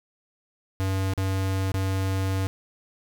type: tone with dropouts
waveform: square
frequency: 95.7 Hz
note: G2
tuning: 41 cents flat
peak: -24 dBFS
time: 0.8-2.47 s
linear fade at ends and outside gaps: 0 ms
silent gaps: 1.136-1.177 / 1.718-1.742 s
effects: none